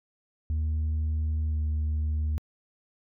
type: tone with pitch glide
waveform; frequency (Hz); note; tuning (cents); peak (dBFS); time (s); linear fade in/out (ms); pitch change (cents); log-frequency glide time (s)
sine; 77.78 to 76.58; D#2 to D#2; 0 to -27; -22; 0.5-2.38; 0; -27; 1.47-1.6
effects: tanh soft clip ceiling -24 dBFS